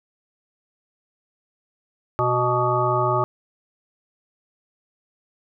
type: harmonic tone with a mistuned harmonic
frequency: 123.6 Hz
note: B2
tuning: 2 cents sharp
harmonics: 1 / 3 / 5 / 7 / 9 / 10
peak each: -25 / -25 / -25 / -25 / -25 / -25 dBFS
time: 2.19-3.24 s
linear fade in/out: 0 ms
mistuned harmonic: 9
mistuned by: +28 cents
effects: none